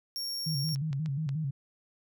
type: tone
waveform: 40% pulse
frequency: 5530 Hz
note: F8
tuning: 18 cents flat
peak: -32 dBFS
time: 0.16-0.75 s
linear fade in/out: 0 ms
type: tone with vibrato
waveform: sine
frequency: 146.83 Hz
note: D3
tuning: in tune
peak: -29 dBFS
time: 0.46-1.51 s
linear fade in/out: 10 ms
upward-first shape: square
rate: 5.6 Hz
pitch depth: 120 cents each way
type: clicks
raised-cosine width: 0.2 ms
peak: -36 / -33 / -28 / -29 / -27 dBFS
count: 5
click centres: 0.69 / 0.759 / 0.93 / 1.06 / 1.291 s
effects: none